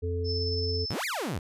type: harmonic tone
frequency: 87.31 Hz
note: F2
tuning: in tune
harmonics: 1 / 3 / 5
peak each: -29 / -41 / -32 dBFS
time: 0.02-0.86 s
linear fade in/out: 20 ms
type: tone with tremolo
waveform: sine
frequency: 5274 Hz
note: E8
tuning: in tune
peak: -30 dBFS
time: 0.24-0.95 s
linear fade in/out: 50 ms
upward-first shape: sine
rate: 18 Hz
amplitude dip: 35%
type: exponential two-way sweep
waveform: sawtooth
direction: up then down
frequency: 70.9 to 2495 to 70.9 Hz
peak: -26 dBFS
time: 0.9-1.39 s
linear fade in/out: 5 ms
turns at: 1.05 s
effects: resampled to 32000 Hz